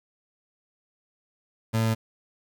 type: tone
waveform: 30% pulse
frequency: 112.1 Hz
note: A2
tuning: 33 cents sharp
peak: -19 dBFS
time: 1.73-1.95 s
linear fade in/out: 20 ms
effects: 9-bit